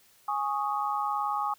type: chord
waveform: sine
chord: Ab suspended fourth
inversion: none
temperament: just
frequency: 830.6 / 1107.5 / 1245.9 Hz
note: Ab5 / Db6 / Eb6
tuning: 0 / -2 / +2 cents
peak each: -30 / -32 / -32 dBFS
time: 0.28-1.54 s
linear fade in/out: 5 ms
effects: white hiss -61 dBFS RMS until 1.58 s